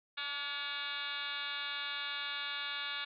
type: tone with frequency modulation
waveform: sine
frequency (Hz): 2543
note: D#7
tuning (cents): +37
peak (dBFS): -36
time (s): 0.17-3.05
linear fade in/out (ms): 10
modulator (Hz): 279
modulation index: 5
effects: none